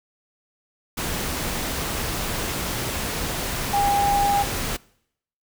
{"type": "tone in noise", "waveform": "sine", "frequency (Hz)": 807, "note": "G#5", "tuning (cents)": -50, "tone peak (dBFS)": -18, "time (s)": [3.73, 4.43], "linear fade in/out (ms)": 10, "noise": "pink", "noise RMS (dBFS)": -27, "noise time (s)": [0.97, 4.77], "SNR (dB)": 6, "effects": ["noise-tail reverb RT60 0.7 s tail -23 dB re dry"]}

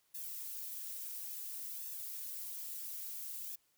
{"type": "noise with flanger", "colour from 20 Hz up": "violet", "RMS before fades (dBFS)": -44, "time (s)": [0.14, 3.56], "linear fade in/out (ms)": 10, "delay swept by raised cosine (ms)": [1.1, 5.8], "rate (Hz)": 0.58, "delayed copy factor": 1, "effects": ["white hiss -75 dBFS RMS until 3.77 s"]}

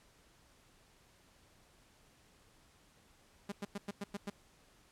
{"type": "tone bursts", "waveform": "sawtooth", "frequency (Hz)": 201.8, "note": "G#3", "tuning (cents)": -49, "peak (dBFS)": -34, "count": 7, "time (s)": [3.49, 4.3], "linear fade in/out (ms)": 5, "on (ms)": 30, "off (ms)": 100, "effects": ["pink hiss -66 dBFS RMS until 4.91 s", "low-pass 11000 Hz 12 dB/octave"]}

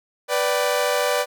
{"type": "chord", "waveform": "sawtooth", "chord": "G major", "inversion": "first", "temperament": "equal with one note detuned", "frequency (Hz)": [493.9, 587.3, 771.4], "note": ["B4", "D5", "G5"], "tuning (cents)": [0, 0, -28], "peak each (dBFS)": [-19, -18, -24], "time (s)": [0.28, 1.26], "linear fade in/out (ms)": 50, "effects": []}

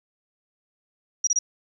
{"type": "tone bursts", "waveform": "sine", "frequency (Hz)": 5750, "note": "F8", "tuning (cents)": 50, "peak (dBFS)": -18, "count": 3, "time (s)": [1.24, 1.39], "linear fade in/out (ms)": 5, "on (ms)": 32, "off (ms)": 27, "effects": ["10-bit"]}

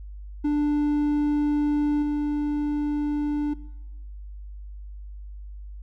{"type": "tone with level steps", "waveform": "triangle", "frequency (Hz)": 294.6, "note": "D4", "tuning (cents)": 6, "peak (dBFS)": [-18, -21], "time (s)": [0.44, 3.54], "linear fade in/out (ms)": 10, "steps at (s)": 2.02, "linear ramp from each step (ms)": 10, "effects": ["noise-tail reverb RT60 1.0 s tail -20 dB re dry", "added 50 Hz sine -36 dBFS peak until 5.82 s"]}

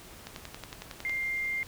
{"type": "click train", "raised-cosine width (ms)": 0.2, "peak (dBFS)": -22, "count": 10, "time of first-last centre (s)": [0.27, 1.096], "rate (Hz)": 10.9}
{"type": "tone", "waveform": "sine", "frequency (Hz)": 2100, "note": "C7", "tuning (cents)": 6, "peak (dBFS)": -29, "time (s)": [1.05, 1.63], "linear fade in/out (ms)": 0}
{"effects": ["pink hiss -49 dBFS RMS until 1.67 s"]}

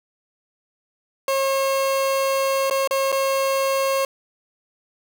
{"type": "tone with dropouts", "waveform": "30% pulse", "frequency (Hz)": 541, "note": "C#5", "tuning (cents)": -42, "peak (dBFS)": -16, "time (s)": [1.28, 4.05], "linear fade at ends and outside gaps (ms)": 2, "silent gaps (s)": [[2.699, 2.709], [2.875, 2.909], [3.119, 3.125]], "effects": []}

